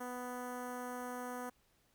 10% pulse tone with notch filter, 247.9 Hz, B3, 7 cents sharp, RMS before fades -43 dBFS, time 0-1.5 s, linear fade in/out 10 ms, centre 3800 Hz, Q 0.63, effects pink hiss -73 dBFS RMS until 1.94 s

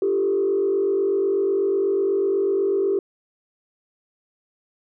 sine tone with frequency modulation, 392 Hz, G4, in tune, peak -17 dBFS, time 0.02-2.99 s, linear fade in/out 2 ms, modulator 48.1 Hz, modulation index 0.79, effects tanh soft clip ceiling -13 dBFS

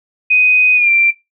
sine tone with pitch glide, 2500 to 2360 Hz, D#7 to D7, +8 to +8 cents, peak -8 dBFS, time 0.3-1.11 s, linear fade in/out 10 ms, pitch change -100 cents, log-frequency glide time 0.75-0.9 s, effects noise-tail reverb RT60 0.2 s tail -18 dB re dry

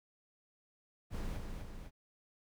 brown noise with echo, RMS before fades -39 dBFS, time 1.1-1.41 s, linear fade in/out 50 ms, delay 250 ms, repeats 2, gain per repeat -4 dB, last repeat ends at 1.91 s, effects none

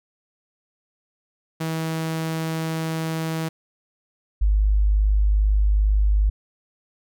sawtooth / sine tone pair in turn, 161.2 / 51.2 Hz, E3 / G#1, -38 / -24 cents, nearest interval octave + minor sixth, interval 1986 cents, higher first, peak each -20 / -15 dBFS, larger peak second, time 1.6-3.49 / 4.41-6.3 s, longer neither, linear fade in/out 10 ms, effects none

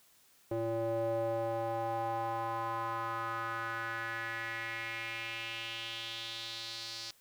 square tone with band-pass filter sweep, 114.1 Hz, A#2, 37 cents flat, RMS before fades -37 dBFS, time 0.51-7.11 s, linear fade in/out 5 ms, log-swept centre 460 to 4800 Hz, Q 3.5, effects white hiss -65 dBFS RMS until 7.2 s

